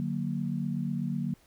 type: chord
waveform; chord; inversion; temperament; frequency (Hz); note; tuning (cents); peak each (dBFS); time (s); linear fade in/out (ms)
sine; D augmented; none; equal with one note detuned; 148.88 / 185 / 233.1; D3 / F#3 / A#3; +24 / 0 / 0; -33; 0-1.34; 0
effects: pink hiss -63 dBFS RMS until 1.46 s